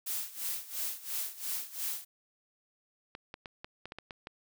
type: noise with tremolo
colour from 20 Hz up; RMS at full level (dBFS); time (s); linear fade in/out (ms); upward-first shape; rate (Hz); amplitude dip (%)
blue; -34; 0.06-2.05; 10; sine; 2.9; 85
type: clicks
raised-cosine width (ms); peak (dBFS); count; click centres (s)
0.3; -26; 9; 3.151 / 3.341 / 3.458 / 3.645 / 3.856 / 3.921 / 3.986 / 4.108 / 4.271
effects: none